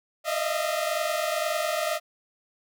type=tone cluster; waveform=sawtooth; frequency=611 / 633 / 682 Hz; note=D#5 / D#5 / F5; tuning=-32 / +30 / -41 cents; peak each=-26 dBFS; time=0.24-2 s; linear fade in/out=50 ms; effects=none